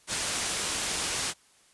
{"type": "low-pass noise", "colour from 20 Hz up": "white", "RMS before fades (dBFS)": -31, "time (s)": [0.07, 1.34], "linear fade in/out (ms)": 50, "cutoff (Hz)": 9800, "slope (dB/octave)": 24, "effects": ["white hiss -61 dBFS RMS until 1.73 s", "resampled to 24000 Hz"]}